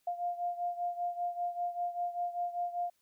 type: beating tone pair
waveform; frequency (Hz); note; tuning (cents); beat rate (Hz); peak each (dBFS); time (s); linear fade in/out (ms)
sine; 701 / 706.1; F5 / F5; +6 / +19; 5.1; -34 / -38; 0.07-2.9; 5
effects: white hiss -75 dBFS RMS until 3.01 s